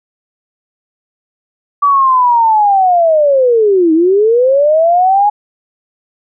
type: linear two-way sweep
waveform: sine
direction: down then up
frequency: 1157 to 311.1 to 839 Hz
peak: -6 dBFS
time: 1.82-5.3 s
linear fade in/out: 10 ms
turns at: 3.93 s
effects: none